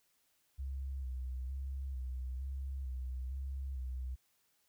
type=tone with vibrato; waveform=sine; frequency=65.41 Hz; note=C2; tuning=in tune; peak=-37 dBFS; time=0.58-4.16 s; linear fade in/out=20 ms; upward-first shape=square; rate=1.1 Hz; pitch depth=47 cents each way; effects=white hiss -75 dBFS RMS until 4.68 s